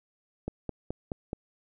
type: click train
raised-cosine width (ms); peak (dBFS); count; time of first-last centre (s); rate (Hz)
2; -19; 5; 0.48-1.331; 4.7
effects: none